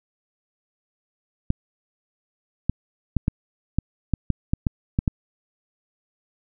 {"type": "clicks", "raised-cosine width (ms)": 5, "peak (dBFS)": -7, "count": 11, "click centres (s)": [1.504, 2.696, 3.167, 3.281, 3.786, 4.137, 4.303, 4.535, 4.668, 4.989, 5.078], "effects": []}